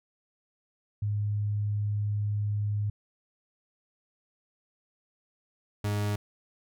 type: tone pair in turn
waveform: sine / 40% pulse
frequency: 103.83 / 103.41 Hz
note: G#2 / G#2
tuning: 0 / -7 cents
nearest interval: unison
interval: 7 cents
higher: first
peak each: -26 / -26 dBFS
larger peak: neither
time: 1.02-2.9 / 5.84-6.16 s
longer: first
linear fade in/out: 5 ms
effects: none